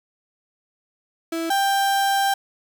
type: tone pair in turn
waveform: 35% pulse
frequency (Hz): 329.6 / 789.2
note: E4 / G5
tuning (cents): 0 / +11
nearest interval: octave + minor third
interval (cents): 1511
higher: second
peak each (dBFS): -22 / -16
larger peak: second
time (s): 1.32-1.5 / 1.5-2.34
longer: second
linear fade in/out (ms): 5
effects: none